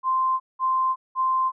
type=tone bursts; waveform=sine; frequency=1043 Hz; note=C6; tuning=6 cents flat; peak=-19 dBFS; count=3; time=0.03-1.52 s; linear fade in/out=50 ms; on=370 ms; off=190 ms; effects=none